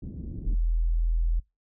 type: low-pass noise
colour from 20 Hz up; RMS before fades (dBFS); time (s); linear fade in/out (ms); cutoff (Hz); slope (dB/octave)
pink; -37; 0.02-0.55; 5; 290; 24
type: tone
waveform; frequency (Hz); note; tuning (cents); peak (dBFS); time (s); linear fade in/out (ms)
sine; 41.37; E1; +7; -21; 0.46-1.4; 10
effects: noise-tail reverb RT60 0.2 s tail -23 dB re dry